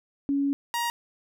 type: tone pair in turn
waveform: sine / sawtooth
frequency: 280 / 944.2 Hz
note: C#4 / A#5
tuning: +18 / +22 cents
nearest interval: octave + major sixth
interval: 2104 cents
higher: second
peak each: -22 dBFS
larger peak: neither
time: 0.29-0.53 / 0.74-0.9 s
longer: first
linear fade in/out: 0 ms
effects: none